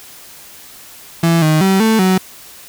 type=tone with pitch steps; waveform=35% pulse; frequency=166.9 / 155.6 / 191.8 / 221.5 / 186.9 Hz; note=E3 / D#3 / G3 / A3 / F#3; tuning=+22 / 0 / -37 / +12 / +18 cents; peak=-8 dBFS; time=1.23-2.18 s; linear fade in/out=5 ms; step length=190 ms; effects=white hiss -38 dBFS RMS until 2.68 s